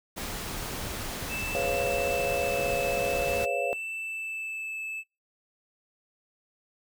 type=noise; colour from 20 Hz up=pink; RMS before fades=-35 dBFS; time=0.16-3.46 s; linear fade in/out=20 ms
type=tone with vibrato; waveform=triangle; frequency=2637 Hz; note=E7; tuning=in tune; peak=-31 dBFS; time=1.28-5.04 s; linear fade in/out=50 ms; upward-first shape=triangle; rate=0.49 Hz; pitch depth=13 cents each way
type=chord; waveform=sine; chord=C# dominant seventh; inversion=second; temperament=just; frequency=415.8 / 498.9 / 554.4 / 693 Hz; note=G#4 / B4 / C#5 / E#5; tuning=+2 / +17 / 0 / -14 cents; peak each=-36 / -32 / -30 / -32 dBFS; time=1.55-3.73 s; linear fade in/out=0 ms
effects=noise-tail reverb RT60 0.3 s tail -26 dB re dry